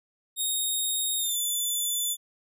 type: tone with pitch glide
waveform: 10% pulse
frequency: 3726 to 3497 Hz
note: A#7 to A7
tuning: -2 to -11 cents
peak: -19 dBFS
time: 0.36-2.17 s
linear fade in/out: 50 ms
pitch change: -109 cents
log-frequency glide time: 1.18-1.37 s
effects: none